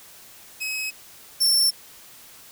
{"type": "tone pair in turn", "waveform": "sawtooth", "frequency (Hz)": [2554, 5412], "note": ["D#7", "E8"], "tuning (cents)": [45, 45], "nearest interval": "octave + minor second", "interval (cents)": 1300, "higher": "second", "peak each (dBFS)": [-23, -14], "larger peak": "second", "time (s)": [[0.6, 0.91], [1.4, 1.71]], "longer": "neither", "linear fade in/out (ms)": 20, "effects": ["white hiss -47 dBFS RMS until 2.51 s"]}